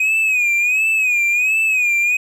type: tone with vibrato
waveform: triangle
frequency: 2500 Hz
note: D#7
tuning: 8 cents sharp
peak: -12 dBFS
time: 0-2.17 s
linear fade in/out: 5 ms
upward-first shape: sine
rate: 1.4 Hz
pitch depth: 95 cents each way
effects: none